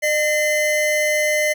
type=tone pair together; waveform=square; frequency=606 / 2056 Hz; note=D#5 / C7; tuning=-46 / -31 cents; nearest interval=octave + major sixth; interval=2115 cents; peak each=-20 dBFS; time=0.02-1.54 s; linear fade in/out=20 ms; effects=none